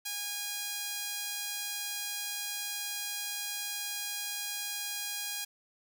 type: tone with high-pass filter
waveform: sawtooth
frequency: 819 Hz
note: G#5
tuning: 24 cents flat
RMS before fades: -37 dBFS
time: 0.05-5.45 s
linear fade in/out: 10 ms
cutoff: 3200 Hz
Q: 0.51
effects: none